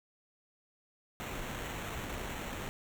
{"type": "noise with sample-and-hold", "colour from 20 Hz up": "pink", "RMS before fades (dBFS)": -40, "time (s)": [1.2, 2.69], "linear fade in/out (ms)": 0, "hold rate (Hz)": 4900, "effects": []}